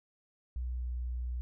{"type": "tone with pitch glide", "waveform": "sine", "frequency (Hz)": [61.74, 61.14], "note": ["B1", "B1"], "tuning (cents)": [0, -17], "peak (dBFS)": -33, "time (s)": [0.56, 1.41], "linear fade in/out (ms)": 0, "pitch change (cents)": -17, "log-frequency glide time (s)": [0.76, 0.85], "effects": []}